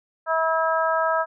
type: harmonic tone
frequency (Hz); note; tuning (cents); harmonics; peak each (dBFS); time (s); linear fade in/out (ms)
323.6; E4; -32; 2 / 3 / 4 / 5; -23 / -25 / -24 / -28; 0.26-1.26; 50
effects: none

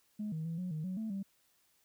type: tone with pitch steps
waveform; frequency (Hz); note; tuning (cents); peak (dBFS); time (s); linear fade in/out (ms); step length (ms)
sine; 211 / 158.6 / 165.2 / 181.7 / 155.3 / 185.7 / 220.6 / 195.6; G#3 / D#3 / E3 / F#3 / D#3 / F#3 / A3 / G3; +28 / +33 / +4 / -31 / -3 / +7 / +5 / -4; -34; 0.19-1.23; 10; 130
effects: tanh soft clip ceiling -32 dBFS + white hiss -72 dBFS RMS until 1.84 s

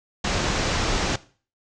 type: low-pass noise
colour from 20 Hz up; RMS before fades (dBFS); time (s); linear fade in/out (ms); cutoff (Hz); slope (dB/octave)
pink; -24; 0.24-1.16; 5; 7100; 48
effects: noise-tail reverb RT60 0.4 s tail -18 dB re dry

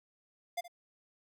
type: tone with echo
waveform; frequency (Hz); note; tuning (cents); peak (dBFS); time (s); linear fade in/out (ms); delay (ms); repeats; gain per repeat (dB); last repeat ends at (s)
square; 698.5; F5; 0; -33; 0.57-0.61; 10; 71; 1; -15; 0.681
effects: none

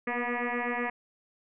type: tone with frequency modulation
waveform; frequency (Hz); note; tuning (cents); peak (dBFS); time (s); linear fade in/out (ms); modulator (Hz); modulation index
sine; 730; F#5; -24; -28; 0.07-0.9; 5; 242; 6.2
effects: none

